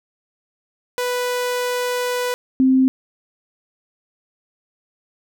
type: tone pair in turn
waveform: sawtooth / sine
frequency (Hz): 493.9 / 261.6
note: B4 / C4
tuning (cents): 0 / 0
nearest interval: major seventh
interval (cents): 1100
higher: first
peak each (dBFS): -16 / -11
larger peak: second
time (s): 0.98-2.34 / 2.6-2.88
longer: first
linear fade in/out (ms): 0
effects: none